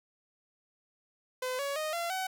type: tone with pitch steps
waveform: sawtooth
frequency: 509 / 561.5 / 619.5 / 683.4 / 753.9 Hz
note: C5 / C#5 / D#5 / F5 / F#5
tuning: -48 / +22 / -8 / -38 / +32 cents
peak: -28 dBFS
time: 1.42-2.27 s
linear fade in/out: 5 ms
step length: 170 ms
effects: none